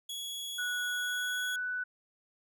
sawtooth tone, 3354 Hz, G#7, 16 cents sharp, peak -34 dBFS, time 0.09-1.56 s, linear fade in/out 5 ms
sine tone with pitch glide, 1470 to 1490.5 Hz, F#6 to F#6, -12 to +12 cents, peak -32 dBFS, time 0.58-1.84 s, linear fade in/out 10 ms, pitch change +24 cents, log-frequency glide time 0.92-1.45 s
effects none

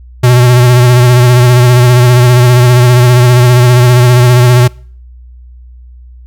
square tone with vibrato, 123.47 Hz, B2, in tune, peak -3 dBFS, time 0.23-4.68 s, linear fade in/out 10 ms, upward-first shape triangle, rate 15 Hz, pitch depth 44 cents each way, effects noise-tail reverb RT60 0.5 s tail -25 dB re dry + added 61 Hz sine -30 dBFS peak until 6.26 s

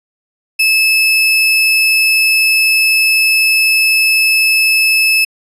35% pulse tone, 2608 Hz, E7, 19 cents flat, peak -7 dBFS, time 0.59-5.25 s, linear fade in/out 10 ms, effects resampled to 32000 Hz

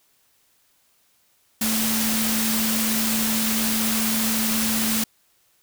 sine tone in noise, 221.3 Hz, A3, 10 cents sharp, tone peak -24 dBFS, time 1.61-5.04 s, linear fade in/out 5 ms, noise white, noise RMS -24 dBFS, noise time 1.61-5.04 s, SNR -3 dB, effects white hiss -63 dBFS RMS until 5.62 s

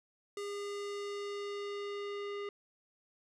square tone with low-pass filter sweep, 406.1 Hz, G#4, 39 cents flat, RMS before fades -40 dBFS, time 0.37-2.49 s, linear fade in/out 2 ms, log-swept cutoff 8600 to 2900 Hz, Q 1.1, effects none

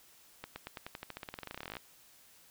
accelerating click train, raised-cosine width 0.3 ms, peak -25 dBFS, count 27, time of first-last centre 0.44-1.768 s, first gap 120 ms, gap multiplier 0.92, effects white hiss -61 dBFS RMS until 2.5 s

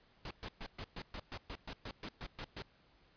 pink noise bursts, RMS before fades -44 dBFS, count 14, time 0.25-2.622 s, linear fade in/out 2 ms, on 58 ms, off 120 ms, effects pink hiss -68 dBFS RMS until 3.16 s + resampled to 11025 Hz

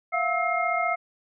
sine tone cluster, 679 / 714 / 1299 / 2128 Hz, F5 / F5 / E6 / C7, -49 / +38 / -26 / +29 cents, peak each -28 dBFS, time 0.12-0.96 s, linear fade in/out 20 ms, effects none

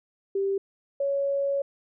sine tone pair in turn, 392.3 / 557.5 Hz, G4 / C#5, +1 / +10 cents, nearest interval tritone, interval 609 cents, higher second, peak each -23 dBFS, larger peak neither, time 0.35-0.58 / 1-1.62 s, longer second, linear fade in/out 5 ms, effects none

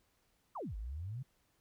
sine exponential two-way sweep, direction down then up, 1309 to 48.21 to 138.8 Hz, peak -39 dBFS, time 0.55-1.23 s, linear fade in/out 10 ms, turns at 0.76 s, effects pink hiss -75 dBFS RMS until 1.6 s

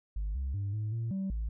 sine tone with pitch steps, 51 / 67 / 100 / 107.1 / 114.6 / 192.9 / 55.2 Hz, G#1 / C2 / G2 / A2 / A#2 / G3 / A1, -31 / +42 / +35 / -46 / -29 / -28 / +6 cents, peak -29 dBFS, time 0.16-1.49 s, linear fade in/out 5 ms, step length 190 ms, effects tanh soft clip ceiling -29 dBFS

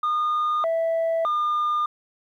sine tone with pitch steps, 1221 / 658 / 1209 Hz, D#6 / E5 / D6, -33 / -3 / +50 cents, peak -18 dBFS, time 0.03-1.86 s, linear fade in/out 5 ms, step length 610 ms, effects tanh soft clip ceiling -19 dBFS + 10-bit

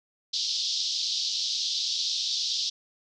white band-pass noise, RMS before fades -29 dBFS, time 0.33-2.7 s, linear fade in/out 10 ms, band 3400 to 5500 Hz, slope 48 dB/octave, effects none

